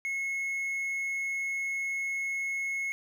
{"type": "tone", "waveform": "triangle", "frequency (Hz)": 2178, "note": "C#7", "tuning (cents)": -31, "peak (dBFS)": -28, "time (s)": [0.05, 2.92], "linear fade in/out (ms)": 0, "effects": []}